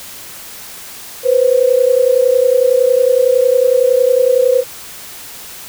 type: tone pair together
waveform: sine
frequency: 491.1 / 522 Hz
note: B4 / C5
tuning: -10 / -4 cents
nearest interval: minor second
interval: 106 cents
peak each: -11 dBFS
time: 1.23-4.64 s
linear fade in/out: 50 ms
effects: white hiss -32 dBFS RMS until 5.68 s